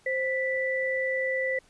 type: tone pair together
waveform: sine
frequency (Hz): 523.3 / 1973.4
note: C5 / B6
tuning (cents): 0 / -2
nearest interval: octave + major seventh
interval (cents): 2298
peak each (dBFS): -28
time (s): 0.06-1.59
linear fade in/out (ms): 5
effects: pink hiss -61 dBFS RMS until 1.69 s + resampled to 24000 Hz